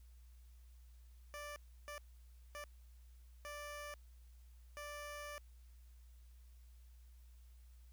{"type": "tone bursts at uneven times", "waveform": "15% pulse", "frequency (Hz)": 587.3, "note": "D5", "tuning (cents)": 0, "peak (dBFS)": -40, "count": 5, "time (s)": [[1.34, 1.56], [1.88, 1.98], [2.55, 2.64], [3.45, 3.94], [4.77, 5.38]], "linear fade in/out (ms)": 0, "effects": ["added 60 Hz sine -57 dBFS peak until 7.92 s", "white hiss -75 dBFS RMS until 7.92 s"]}